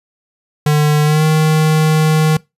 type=tone with pitch glide; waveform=square; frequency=150 to 156.1 Hz; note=D3 to D#3; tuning=+37 to +6 cents; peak=-10 dBFS; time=0.66-2.37 s; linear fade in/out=5 ms; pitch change=+69 cents; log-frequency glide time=1.04-1.24 s; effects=noise-tail reverb RT60 0.2 s tail -22 dB re dry + resampled to 32000 Hz